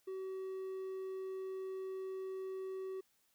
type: tone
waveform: triangle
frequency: 379.6 Hz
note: F#4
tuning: 44 cents sharp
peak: -38 dBFS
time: 0.07-3.01 s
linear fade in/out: 10 ms
effects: white hiss -75 dBFS RMS until 3.34 s